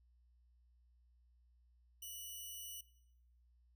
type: tone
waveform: 5% pulse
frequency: 2952 Hz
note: F#7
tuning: 5 cents flat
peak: -38 dBFS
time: 2.02-2.81 s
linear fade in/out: 5 ms
effects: noise-tail reverb RT60 0.8 s tail -18 dB re dry + added 60 Hz sine -67 dBFS peak until 3.75 s